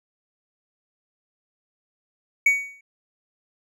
triangle tone with exponential decay, 2250 Hz, C#7, 25 cents sharp, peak -10 dBFS, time 2.46-2.81 s, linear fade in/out 5 ms, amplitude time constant 74 ms, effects none

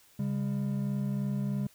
triangle tone pair together, 137.5 / 200.6 Hz, C#3 / G3, -14 / +40 cents, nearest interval perfect fifth, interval 654 cents, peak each -30 / -29 dBFS, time 0.19-1.67 s, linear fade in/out 5 ms, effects white hiss -61 dBFS RMS until 1.74 s

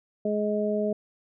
harmonic tone, 210 Hz, G#3, 19 cents sharp, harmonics 1 / 2 / 3, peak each -28 / -28 / -28 dBFS, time 0.25-0.93 s, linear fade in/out 5 ms, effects none

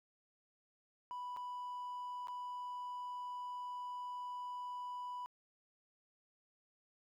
triangle tone with dropouts, 987.8 Hz, B5, in tune, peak -39 dBFS, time 1.11-5.26 s, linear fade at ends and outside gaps 0 ms, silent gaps 1.364-1.37 / 2.272-2.283 s, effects tanh soft clip ceiling -36 dBFS

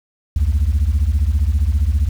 sine beating tone pair, 65.41 / 80.41 Hz, C2 / E2, 0 / -42 cents, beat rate 15 Hz, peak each -14 dBFS, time 0.36-2.09 s, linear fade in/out 5 ms, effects tanh soft clip ceiling -10 dBFS + 7-bit

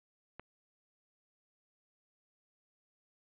click, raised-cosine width 0.5 ms, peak -30 dBFS, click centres 0.396 s, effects resampled to 8000 Hz

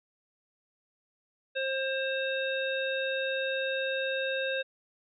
harmonic tone, 532 Hz, C5, 29 cents sharp, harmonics 1 / 3 / 5 / 7, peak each -31 / -34 / -37 / -38 dBFS, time 1.55-4.63 s, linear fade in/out 20 ms, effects none

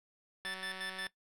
25% pulse tone with tremolo, 1760 Hz, A6, in tune, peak -34 dBFS, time 0.45-1.07 s, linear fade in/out 2 ms, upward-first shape square, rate 5.6 Hz, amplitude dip 75%
click train, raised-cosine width 0.3 ms, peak -29 dBFS, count 117, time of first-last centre 0.45-1.067 s, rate 188 Hz
effects noise-tail reverb RT60 0.1 s tail -17 dB re dry + low-pass 10000 Hz 12 dB/octave

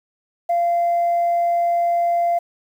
sine tone, 690 Hz, F5, 21 cents flat, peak -14 dBFS, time 0.49-2.39 s, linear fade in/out 10 ms, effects tanh soft clip ceiling -13 dBFS + 8-bit

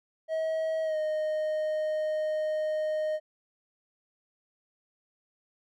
triangle tone with pitch glide, 639 to 618.3 Hz, D#5 to D#5, +46 to -11 cents, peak -25 dBFS, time 0.28-3.2 s, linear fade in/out 50 ms, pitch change -57 cents, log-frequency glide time 0.83-0.97 s, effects none

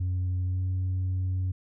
sine tone with pitch glide, 91.2 to 92.58 Hz, F#2 to F#2, -24 to +2 cents, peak -23 dBFS, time 0-1.52 s, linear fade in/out 10 ms, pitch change +26 cents, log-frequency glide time 0.45-0.62 s, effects tanh soft clip ceiling -24 dBFS

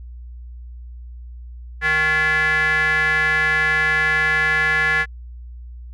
square tone with band-pass filter, 155.56 Hz, D#3, in tune, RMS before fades -18 dBFS, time 1.81-5.06 s, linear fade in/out 50 ms, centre 1800 Hz, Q 8.6, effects added 60 Hz sine -33 dBFS peak until 5.93 s

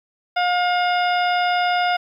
harmonic tone, 713 Hz, F5, 36 cents sharp, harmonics 1 / 2 / 3 / 4 / 5 / 7, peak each -18 / -24 / -28 / -30 / -32 / -35 dBFS, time 0.36-1.97 s, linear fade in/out 10 ms, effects 9-bit

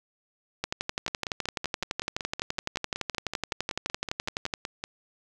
two click trains, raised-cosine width 0.2 ms, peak -15 / -11 dBFS, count 21 / 47, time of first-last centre 1.08-4.839 / 0.64-4.538 s, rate 5.32 / 11.8 Hz, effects none

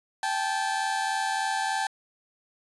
30% pulse tone pair together, 784 / 867.3 Hz, G5 / A5, 0 / -25 cents, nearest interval major second, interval 175 cents, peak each -26 dBFS, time 0.23-1.87 s, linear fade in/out 2 ms, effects resampled to 24000 Hz

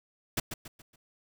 pink noise with echo, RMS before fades -29 dBFS, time 0.37-0.4 s, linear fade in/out 5 ms, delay 140 ms, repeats 4, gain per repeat -8 dB, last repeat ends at 0.96 s, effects none

